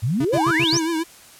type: exponential sweep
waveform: sine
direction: up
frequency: 98.5 to 6790 Hz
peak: -18 dBFS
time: 0.02-0.8 s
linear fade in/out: 20 ms
type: tone bursts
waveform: square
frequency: 135.9 Hz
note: C#3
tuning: 34 cents flat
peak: -24 dBFS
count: 5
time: 0.2-0.774 s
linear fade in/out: 5 ms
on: 50 ms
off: 81 ms
type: tone with vibrato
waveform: square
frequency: 327 Hz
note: E4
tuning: 14 cents flat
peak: -21 dBFS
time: 0.32-1.04 s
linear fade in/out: 20 ms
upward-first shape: triangle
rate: 7.3 Hz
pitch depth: 84 cents each way
effects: white hiss -46 dBFS RMS until 1.39 s + low-pass 12000 Hz 12 dB/octave